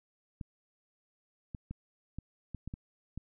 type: clicks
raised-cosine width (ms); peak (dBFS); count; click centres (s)
5; -27; 8; 0.412 / 1.548 / 1.71 / 2.186 / 2.547 / 2.676 / 2.739 / 3.176
effects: none